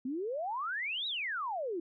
sine exponential two-way sweep, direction up then down, 244.2 to 3964 to 320.4 Hz, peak -33 dBFS, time 0.05-1.8 s, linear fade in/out 5 ms, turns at 1.07 s, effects none

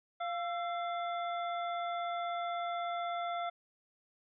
harmonic tone with a mistuned harmonic, 695 Hz, F5, 9 cents flat, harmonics 1 / 2 / 3 / 5, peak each -35 / -40 / -47 / -49 dBFS, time 0.2-3.5 s, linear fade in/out 10 ms, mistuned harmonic 2, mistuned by -61 cents, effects none

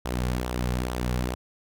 sawtooth tone with flanger, 61.74 Hz, B1, in tune, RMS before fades -28 dBFS, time 0.05-1.35 s, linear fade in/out 5 ms, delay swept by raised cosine 0.42 to 3.22 ms, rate 2.3 Hz, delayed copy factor -0.5, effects none

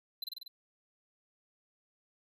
square tone with echo, 4041 Hz, B7, 39 cents sharp, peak -35 dBFS, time 0.22-0.24 s, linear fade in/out 5 ms, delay 48 ms, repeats 5, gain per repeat -2 dB, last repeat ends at 0.48 s, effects none

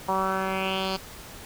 10% pulse tone with low-pass filter sweep, 190.4 Hz, F#3, 50 cents sharp, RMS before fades -27 dBFS, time 0.08-0.97 s, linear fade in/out 10 ms, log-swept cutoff 960 to 4600 Hz, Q 3.8, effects pink hiss -43 dBFS RMS until 1.45 s

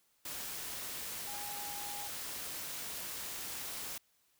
sine tone in noise, 820 Hz, G#5, 22 cents flat, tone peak -46 dBFS, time 1.27-2.08 s, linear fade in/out 5 ms, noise white, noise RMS -42 dBFS, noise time 0.25-3.98 s, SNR -7 dB, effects white hiss -73 dBFS RMS until 4.39 s

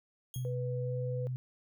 10% pulse tone with exponential decay, 3268 Hz, G#7, 29 cents flat, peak -33 dBFS, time 0.34-0.55 s, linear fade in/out 1 ms, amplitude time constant 44 ms
sine tone, 127.2 Hz, C3, 48 cents flat, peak -33 dBFS, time 0.36-1.36 s, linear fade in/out 0 ms
sine tone with pitch glide, 493.9 to 498.8 Hz, B4 to B4, 0 to +17 cents, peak -37 dBFS, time 0.45-1.27 s, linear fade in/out 0 ms, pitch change +17 cents, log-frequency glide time 0.82-0.94 s
effects none

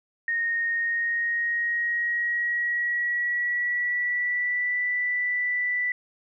sine tone with pitch glide, 1854 to 1975.6 Hz, A#6 to B6, -10 to 0 cents, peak -23 dBFS, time 0.28-5.92 s, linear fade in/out 2 ms, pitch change +110 cents, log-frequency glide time 0.74-4.8 s, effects none

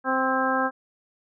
harmonic tone with a mistuned harmonic, 261.7 Hz, C4, in tune, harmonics 1 / 2 / 3 / 4 / 5 / 6, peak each -28 / -28 / -28 / -28 / -28 / -28 dBFS, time 0.04-0.71 s, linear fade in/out 50 ms, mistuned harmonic 6, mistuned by +28 cents, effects none

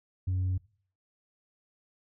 sine tone, 92.5 Hz, F#2, in tune, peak -24 dBFS, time 0.27-0.58 s, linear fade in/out 10 ms, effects noise-tail reverb RT60 0.5 s tail -23 dB re dry + tanh soft clip ceiling -25 dBFS

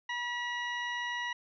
harmonic tone with a mistuned harmonic, 967 Hz, B5, 37 cents flat, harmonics 1 / 2 / 3 / 4 / 6, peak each -38 / -35 / -42 / -48 / -53 dBFS, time 0.09-1.33 s, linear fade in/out 5 ms, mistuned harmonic 3, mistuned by -19 cents, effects none

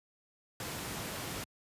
pink noise, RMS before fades -39 dBFS, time 0.6-1.44 s, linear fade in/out 2 ms, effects high-pass 80 Hz 12 dB/octave + resampled to 32000 Hz

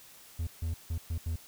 triangle tone bursts at uneven times, 82.2 Hz, E2, 4 cents flat, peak -28 dBFS, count 5, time 0.39-0.47 / 0.62-0.74 / 0.9-0.98 / 1.1-1.18 / 1.26-1.36 s, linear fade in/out 5 ms, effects white hiss -54 dBFS RMS until 1.47 s

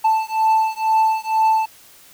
triangle beating tone pair, 880 / 882.1 Hz, A5 / A5, 0 / +4 cents, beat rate 2.1 Hz, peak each -16 dBFS, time 0.04-1.66 s, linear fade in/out 10 ms, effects white hiss -47 dBFS RMS until 2.13 s

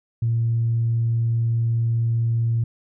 sine tone, 115.6 Hz, A#2, 14 cents flat, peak -17 dBFS, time 0.22-2.64 s, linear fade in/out 5 ms, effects tanh soft clip ceiling -13 dBFS

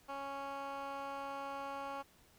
15% pulse tone with band-pass filter, 276.8 Hz, C#4, 2 cents flat, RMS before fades -43 dBFS, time 0.08-2.03 s, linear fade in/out 20 ms, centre 1100 Hz, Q 1.1, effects pink hiss -66 dBFS RMS until 2.38 s

